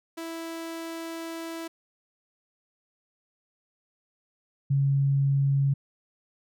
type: tone pair in turn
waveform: sawtooth / sine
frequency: 329.6 / 138.58 Hz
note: E4 / C#3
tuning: 0 / 0 cents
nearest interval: octave + minor third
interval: 1500 cents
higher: first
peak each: -30 / -20 dBFS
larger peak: second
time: 0.17-1.68 / 4.7-5.74 s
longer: first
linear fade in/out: 10 ms
effects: none